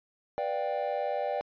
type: chord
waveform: triangle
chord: G dominant seventh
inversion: first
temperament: just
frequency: 490 / 588 / 705.6 / 784 Hz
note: B4 / D5 / F5 / G5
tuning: -14 / +2 / +18 / 0 cents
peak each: -34 / -30 / -35 / -32 dBFS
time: 0.38-1.41 s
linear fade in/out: 0 ms
effects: resampled to 11025 Hz